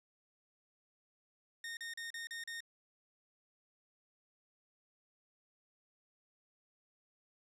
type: tone bursts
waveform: sawtooth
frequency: 1842 Hz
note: A#6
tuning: 21 cents flat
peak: -38 dBFS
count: 6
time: 1.64-2.605 s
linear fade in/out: 2 ms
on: 130 ms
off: 37 ms
effects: low-pass 10000 Hz 12 dB/octave